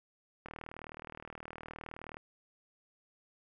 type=click train; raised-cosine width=0.5 ms; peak=-29 dBFS; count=68; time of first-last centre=0.46-2.169 s; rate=39.2 Hz; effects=none